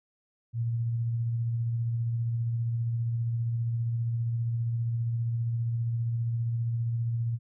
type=tone with tremolo; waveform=sine; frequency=116.54 Hz; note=A#2; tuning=in tune; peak=-25 dBFS; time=0.53-7.39 s; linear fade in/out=50 ms; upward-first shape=sine; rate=15 Hz; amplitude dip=25%; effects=none